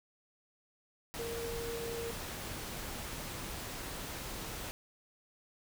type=tone in noise; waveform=sine; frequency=464.8 Hz; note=A#4; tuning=5 cents flat; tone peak=-38 dBFS; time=1.19-2.11 s; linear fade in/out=0 ms; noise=pink; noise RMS=-42 dBFS; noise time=1.14-4.71 s; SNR=+1 dB; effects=none